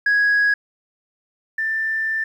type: tone pair in turn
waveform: sine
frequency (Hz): 1661.2 / 1777.5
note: G#6 / A6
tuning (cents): 0 / +17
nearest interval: minor second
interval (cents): 117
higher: second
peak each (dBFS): -12 / -19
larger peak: first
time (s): 0.06-0.54 / 1.58-2.24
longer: second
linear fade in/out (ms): 5
effects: tanh soft clip ceiling -12 dBFS + 9-bit